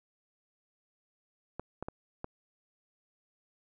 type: clicks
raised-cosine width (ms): 1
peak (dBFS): -23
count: 4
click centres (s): 1.596 / 1.826 / 1.885 / 2.244
effects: none